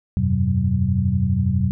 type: tone cluster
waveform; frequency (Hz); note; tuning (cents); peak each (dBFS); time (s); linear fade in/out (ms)
sine; 86 / 98.2 / 127.4 / 188.4; F2 / G2 / C3 / F#3; -26 / +4 / -46 / +32; -22; 0.17-1.71; 0
effects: none